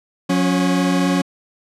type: tone pair together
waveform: 40% pulse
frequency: 180.4 / 276.8 Hz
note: F#3 / C#4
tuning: -44 / -2 cents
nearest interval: perfect fifth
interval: 742 cents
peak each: -17 dBFS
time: 0.29-1.22 s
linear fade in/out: 10 ms
effects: low-pass 9000 Hz 12 dB/octave